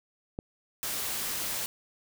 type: click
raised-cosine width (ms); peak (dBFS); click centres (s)
2; -21; 0.389
type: noise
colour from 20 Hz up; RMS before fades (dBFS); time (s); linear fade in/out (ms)
white; -33; 0.83-1.66; 0
effects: none